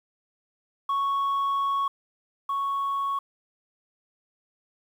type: tone pair in turn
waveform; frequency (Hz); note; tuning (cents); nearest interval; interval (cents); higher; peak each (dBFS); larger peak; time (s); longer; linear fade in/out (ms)
sine; 1108.7 / 1108.7; C#6 / C#6; 0 / 0; unison; 0; neither; -20 / -23; first; 0.89-1.88 / 2.49-3.19; first; 5
effects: tanh soft clip ceiling -22 dBFS + 9-bit